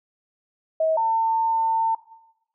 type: tone pair in turn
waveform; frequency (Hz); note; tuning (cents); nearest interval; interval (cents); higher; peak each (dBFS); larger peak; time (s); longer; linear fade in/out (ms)
sine; 639 / 900.6; D#5 / A5; +46 / +40; tritone; 594; second; -18; neither; 0.8-0.97 / 0.97-1.95; second; 5
effects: noise-tail reverb RT60 0.9 s tail -17 dB re dry